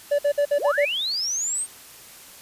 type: tone bursts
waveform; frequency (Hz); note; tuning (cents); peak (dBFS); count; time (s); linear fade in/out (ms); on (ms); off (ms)
triangle; 577; D5; -31; -15; 6; 0.11-0.853; 10; 78; 55
type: linear sweep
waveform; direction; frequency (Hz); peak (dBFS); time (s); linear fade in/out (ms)
sine; up; 237.3 to 8700; -23; 0.58-1.67; 50
effects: white hiss -45 dBFS RMS until 2.41 s + resampled to 32000 Hz